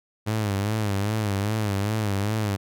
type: tone with vibrato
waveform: sawtooth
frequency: 103.83 Hz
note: G#2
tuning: in tune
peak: -19 dBFS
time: 0.26-2.57 s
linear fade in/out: 20 ms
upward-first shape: sine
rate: 2.5 Hz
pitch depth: 100 cents each way
effects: none

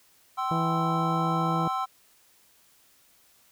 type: chord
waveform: triangle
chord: C major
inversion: second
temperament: equal with one note detuned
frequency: 769.2 / 1046.5 / 1318.5 Hz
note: G5 / C6 / E6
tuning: -33 / 0 / 0 cents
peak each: -29 dBFS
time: 0.37-1.86 s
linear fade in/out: 20 ms
type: harmonic tone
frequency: 164.81 Hz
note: E3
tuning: in tune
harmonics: 1 / 2 / 3 / 4 / 5 / 6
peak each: -27 / -33 / -37 / -39 / -41 / -43 dBFS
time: 0.51-1.68 s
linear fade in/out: 2 ms
effects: white hiss -61 dBFS RMS until 3.51 s

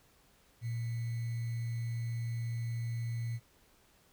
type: tone with sample-and-hold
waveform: sine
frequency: 116.54 Hz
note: A#2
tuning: in tune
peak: -33 dBFS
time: 0.61-3.4 s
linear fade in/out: 50 ms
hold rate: 2100 Hz
effects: pink hiss -66 dBFS RMS until 4.12 s

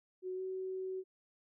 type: tone with pitch glide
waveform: sine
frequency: 370 to 376 Hz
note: F#4 to F#4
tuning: 0 to +28 cents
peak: -37 dBFS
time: 0.22-1.04 s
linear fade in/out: 50 ms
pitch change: +28 cents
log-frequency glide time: 0.35-0.41 s
effects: none

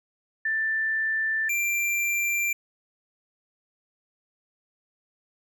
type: tone pair in turn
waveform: sine / square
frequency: 1771 / 2364 Hz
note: A6 / D7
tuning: +11 / +11 cents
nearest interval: perfect fourth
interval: 500 cents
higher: second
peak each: -23 / -24 dBFS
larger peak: first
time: 0.45-1.49 / 1.49-2.53 s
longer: neither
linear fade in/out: 5 ms
effects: none

